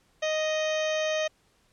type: harmonic tone with a mistuned harmonic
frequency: 622.3 Hz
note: D#5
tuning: in tune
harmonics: 1 / 2 / 3 / 4 / 5 / 6 / 7 / 8 / 9 / 10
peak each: -26 / -40 / -35 / -37 / -37 / -41 / -51 / -51 / -46 / -42 dBFS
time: 0.22-1.28 s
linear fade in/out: 10 ms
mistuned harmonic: 10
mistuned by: +24 cents
effects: pink hiss -66 dBFS RMS until 1.72 s + low-pass 10000 Hz 12 dB/octave